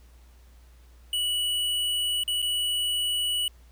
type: tone with dropouts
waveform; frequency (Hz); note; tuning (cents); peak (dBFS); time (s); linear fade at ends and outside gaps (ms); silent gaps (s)
square; 2944; F#7; -9; -25; 1.13-3.48; 2; 2.236-2.278 / 2.419-2.425
effects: added 60 Hz sine -50 dBFS peak until 3.71 s + pink hiss -62 dBFS RMS until 3.71 s